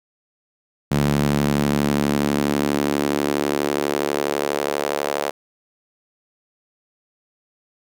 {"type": "tone with high-pass filter sweep", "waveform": "sawtooth", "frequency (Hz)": 72.2, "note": "D2", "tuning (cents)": -29, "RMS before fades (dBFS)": -21, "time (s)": [0.91, 5.31], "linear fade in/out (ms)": 10, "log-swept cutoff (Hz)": [160, 550], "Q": 1.9, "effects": []}